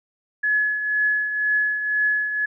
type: tone with tremolo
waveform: sine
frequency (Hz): 1700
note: G#6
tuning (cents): +40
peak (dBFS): -16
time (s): 0.43-2.46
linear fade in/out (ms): 10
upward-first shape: triangle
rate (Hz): 2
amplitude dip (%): 60
effects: none